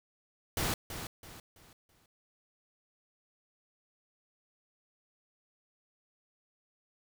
pink noise with echo, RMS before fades -32 dBFS, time 0.57-0.74 s, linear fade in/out 2 ms, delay 330 ms, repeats 4, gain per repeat -9 dB, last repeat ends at 2.06 s, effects none

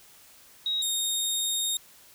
sine / 20% pulse tone pair in turn, 3800 / 3705 Hz, A#7 / A#7, +33 / -11 cents, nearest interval unison, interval 44 cents, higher first, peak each -25 / -20 dBFS, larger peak second, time 0.66-0.82 / 0.82-1.77 s, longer second, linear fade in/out 2 ms, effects white hiss -54 dBFS RMS until 2.14 s

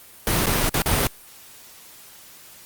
pink noise with dropouts, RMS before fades -20 dBFS, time 0.27-1.07 s, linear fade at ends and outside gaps 1 ms, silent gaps 0.459-0.467 / 0.693-0.741 / 0.82-0.859 s, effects white hiss -46 dBFS RMS until 2.65 s + Opus 32 kbps

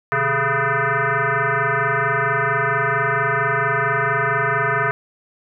sine tone with frequency modulation, 126.3 Hz, B2, 39 cents sharp, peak -16 dBFS, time 0.12-4.91 s, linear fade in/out 0 ms, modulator 277 Hz, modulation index 6.4, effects none

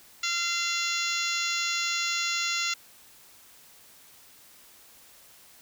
harmonic tone, 688 Hz, F5, 26 cents flat, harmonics 2 / 3 / 4 / 5 / 6 / 7 / 8 / 9 / 10, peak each -34 / -33 / -33 / -35 / -34 / -39 / -38 / -39 / -35 dBFS, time 0.23-2.74 s, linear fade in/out 5 ms, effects white hiss -54 dBFS RMS until 5.61 s

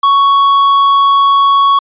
sine tone with tanh clipping, 1113 Hz, C#6, 7 cents sharp, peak -7 dBFS, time 0.03-1.79 s, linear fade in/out 5 ms, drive 8 dB, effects resampled to 8000 Hz

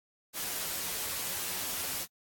white noise with comb filter, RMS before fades -35 dBFS, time 0.33-2.07 s, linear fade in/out 50 ms, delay 11 ms, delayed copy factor +0.5, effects AAC 64 kbps

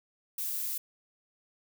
violet noise, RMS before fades -34 dBFS, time 0.38-0.78 s, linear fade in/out 5 ms, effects none

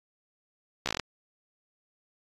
slowing click train, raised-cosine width 0.2 ms, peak -11 dBFS, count 8, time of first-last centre 0.86-0.997 s, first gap 14 ms, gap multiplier 1.11, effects AAC 32 kbps

